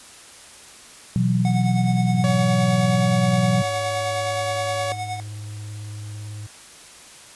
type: chord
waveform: sine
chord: B suspended fourth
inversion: none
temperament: equal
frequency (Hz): 123.47 / 164.81 / 185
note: B2 / E3 / F#3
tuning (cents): 0 / 0 / 0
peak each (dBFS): -20 / -25 / -20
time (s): 1.16-3.62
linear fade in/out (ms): 0
type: tone with tremolo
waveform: square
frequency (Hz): 733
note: F#5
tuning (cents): -16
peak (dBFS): -26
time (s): 1.45-5.2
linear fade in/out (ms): 0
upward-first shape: sine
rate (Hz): 9.6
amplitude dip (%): 60
type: tone with vibrato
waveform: triangle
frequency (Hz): 105.1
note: G#2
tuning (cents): +21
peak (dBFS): -29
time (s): 2.14-6.47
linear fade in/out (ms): 10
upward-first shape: sine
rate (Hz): 18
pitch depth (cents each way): 21
type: tone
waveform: sawtooth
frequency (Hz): 564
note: C#5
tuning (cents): +30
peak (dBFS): -20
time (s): 2.24-4.92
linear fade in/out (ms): 0
effects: white hiss -44 dBFS RMS until 7.35 s + resampled to 24000 Hz